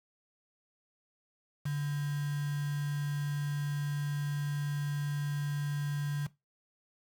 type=tone with quantisation; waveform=sine; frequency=144.9 Hz; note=D3; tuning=23 cents flat; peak=-30 dBFS; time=1.65-6.27 s; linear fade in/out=10 ms; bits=7; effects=noise-tail reverb RT60 0.2 s tail -18 dB re dry